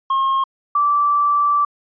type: tone pair in turn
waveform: triangle / sine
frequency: 1075 / 1164 Hz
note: C6 / D6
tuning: +47 / -16 cents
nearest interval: minor second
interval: 137 cents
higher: second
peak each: -13 dBFS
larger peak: neither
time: 0.1-0.44 / 0.75-1.65 s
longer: second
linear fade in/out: 5 ms
effects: resampled to 11025 Hz